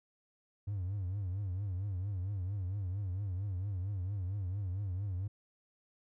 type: tone with vibrato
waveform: triangle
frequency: 96 Hz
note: G2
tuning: 36 cents flat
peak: -31 dBFS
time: 0.67-5.28 s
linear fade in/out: 10 ms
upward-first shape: triangle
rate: 4.4 Hz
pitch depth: 160 cents each way
effects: tanh soft clip ceiling -29 dBFS